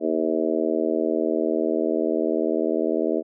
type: harmonic tone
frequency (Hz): 80.1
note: E2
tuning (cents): -49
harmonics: 3 / 4 / 5 / 6 / 7 / 8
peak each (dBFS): -29 / -25 / -26 / -28 / -30 / -28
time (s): 0-3.23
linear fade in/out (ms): 50
effects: none

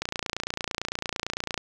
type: click train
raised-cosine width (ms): 0.2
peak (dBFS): -11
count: 46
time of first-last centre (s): 0.02-1.577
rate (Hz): 28.9
effects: none

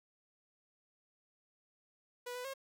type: tone with pitch steps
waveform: sawtooth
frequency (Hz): 490.5 / 497.2 / 540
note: B4 / B4 / C#5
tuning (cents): -12 / +12 / -45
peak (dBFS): -37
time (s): 2.26-2.539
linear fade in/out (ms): 10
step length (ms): 93
effects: none

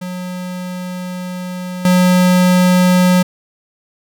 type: tone with level steps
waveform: square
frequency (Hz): 181.3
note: F#3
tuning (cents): -35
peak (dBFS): -23 / -9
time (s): 0.01-3.23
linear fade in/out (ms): 10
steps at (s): 1.85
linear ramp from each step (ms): 2
effects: none

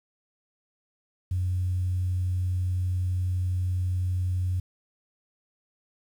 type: tone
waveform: sine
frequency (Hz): 91.2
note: F#2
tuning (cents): -24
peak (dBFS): -23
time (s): 1.31-4.6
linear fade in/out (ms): 5
effects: tanh soft clip ceiling -19 dBFS + 9-bit

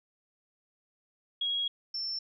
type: tone pair in turn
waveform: sine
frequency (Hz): 3304 / 5376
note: G#7 / E8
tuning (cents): -10 / +33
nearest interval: minor sixth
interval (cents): 843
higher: second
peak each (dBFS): -28 / -32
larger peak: first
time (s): 1.41-1.68 / 1.94-2.19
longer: first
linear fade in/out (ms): 5
effects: none

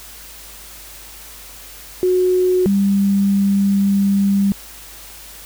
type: tone pair in turn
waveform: sine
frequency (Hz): 366 / 198.41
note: F#4 / G3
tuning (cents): -19 / +21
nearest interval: major seventh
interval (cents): 1060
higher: first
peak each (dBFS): -12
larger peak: neither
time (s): 2.03-2.66 / 2.66-4.52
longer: second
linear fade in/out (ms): 0
effects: added 50 Hz sine -44 dBFS peak until 5.45 s + white hiss -38 dBFS RMS until 5.45 s

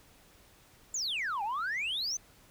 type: exponential two-way sweep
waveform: sine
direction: down then up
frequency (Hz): 7380 to 784 to 6350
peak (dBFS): -29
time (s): 0.94-2.17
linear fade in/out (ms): 5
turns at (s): 1.43
effects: tanh soft clip ceiling -29 dBFS + pink hiss -60 dBFS RMS until 2.5 s

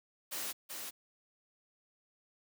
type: noise with echo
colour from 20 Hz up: white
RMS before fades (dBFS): -39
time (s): 0.31-0.53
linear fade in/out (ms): 20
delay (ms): 380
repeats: 1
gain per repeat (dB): -4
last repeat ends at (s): 0.91
effects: high-pass 200 Hz 12 dB/octave

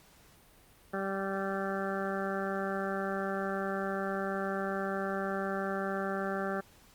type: harmonic tone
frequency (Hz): 194.6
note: G3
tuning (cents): -12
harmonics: 1 / 2 / 3 / 4 / 6 / 7 / 8 / 9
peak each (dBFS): -37 / -37 / -38 / -40 / -43 / -41 / -42 / -45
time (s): 0.93-6.61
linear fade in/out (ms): 10
effects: pink hiss -60 dBFS RMS until 6.94 s + Opus 48 kbps

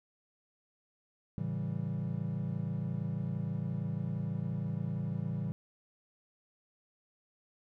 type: chord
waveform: triangle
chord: A dominant seventh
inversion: none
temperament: equal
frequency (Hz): 110 / 138.59 / 164.81 / 196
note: A2 / C#3 / E3 / G3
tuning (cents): 0 / 0 / 0 / 0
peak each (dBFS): -37 / -36 / -35 / -38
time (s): 1.38-5.52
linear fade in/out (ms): 0
effects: none

